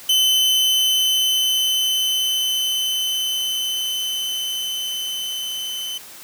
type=tone with level ramp; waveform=40% pulse; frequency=3043 Hz; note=F#7; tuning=48 cents sharp; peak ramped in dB=-13 to -25 dBFS; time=0.09-5.98 s; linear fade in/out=5 ms; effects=white hiss -40 dBFS RMS until 6.23 s + high-pass 80 Hz 12 dB/octave